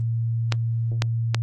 clicks, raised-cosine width 0.2 ms, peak -5 dBFS, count 3, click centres 0.523 / 1.021 / 1.346 s, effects added 115 Hz sine -21 dBFS peak until 1.42 s + Opus 32 kbps

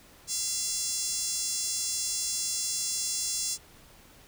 5% pulse tone with high-pass filter, 683 Hz, F5, 39 cents flat, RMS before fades -31 dBFS, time 0.27-3.58 s, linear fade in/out 50 ms, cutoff 6200 Hz, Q 1.4, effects pink hiss -55 dBFS RMS until 4.27 s

